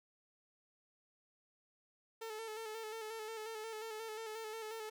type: tone with vibrato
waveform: sawtooth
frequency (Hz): 440.5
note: A4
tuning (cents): +2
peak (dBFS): -39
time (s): 2.21-4.9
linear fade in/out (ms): 10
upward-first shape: square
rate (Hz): 5.6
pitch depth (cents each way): 37
effects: none